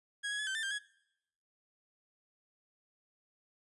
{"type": "tone with pitch steps", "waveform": "30% pulse", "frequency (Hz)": [1653, 1668, 1706, 1549, 1780, 1589, 1673], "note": ["G#6", "G#6", "G#6", "G6", "A6", "G6", "G#6"], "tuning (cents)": [-9, 7, 46, -21, 20, 23, 12], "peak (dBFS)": -32, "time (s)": [0.23, 0.79], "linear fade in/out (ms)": 20, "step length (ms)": 80, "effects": ["noise-tail reverb RT60 0.8 s tail -22 dB re dry", "resampled to 24000 Hz"]}